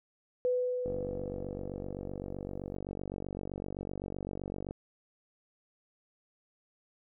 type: tone with exponential decay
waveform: sine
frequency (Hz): 498.8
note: B4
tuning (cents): +17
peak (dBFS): -25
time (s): 0.45-2.75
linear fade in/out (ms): 0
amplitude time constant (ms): 500
type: click train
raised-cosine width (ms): 2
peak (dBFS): -25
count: 185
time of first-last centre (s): 0.86-4.709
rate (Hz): 47.8
effects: none